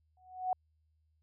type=tone with exponential growth; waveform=sine; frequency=740 Hz; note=F#5; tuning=in tune; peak=-26 dBFS; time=0.17-0.53 s; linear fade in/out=2 ms; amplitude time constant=77 ms; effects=added 78 Hz sine -70 dBFS peak until 1.22 s